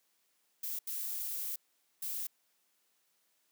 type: noise bursts at uneven times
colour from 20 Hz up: violet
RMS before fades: -38 dBFS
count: 3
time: 0.63-0.79 / 0.87-1.56 / 2.02-2.27 s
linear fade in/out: 5 ms
effects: white hiss -75 dBFS RMS until 3.51 s + high-pass 200 Hz 12 dB/octave